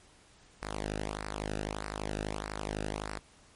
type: tone with flanger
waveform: sawtooth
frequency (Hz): 51.91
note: G#1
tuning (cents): 0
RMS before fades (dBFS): -37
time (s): 0.62-3.19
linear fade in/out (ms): 0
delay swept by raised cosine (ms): 0.3 to 0.95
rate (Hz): 1.6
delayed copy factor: -0.8
effects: pink hiss -60 dBFS RMS until 3.55 s + MP3 48 kbps